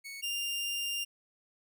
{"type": "tone pair in turn", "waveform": "sawtooth", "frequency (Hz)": [2217, 2797], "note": ["C#7", "F7"], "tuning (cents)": [0, 2], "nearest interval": "major third", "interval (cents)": 402, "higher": "second", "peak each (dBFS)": [-38, -29], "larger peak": "second", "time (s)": [[0.04, 0.22], [0.22, 1.05]], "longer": "second", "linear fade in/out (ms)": 20, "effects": []}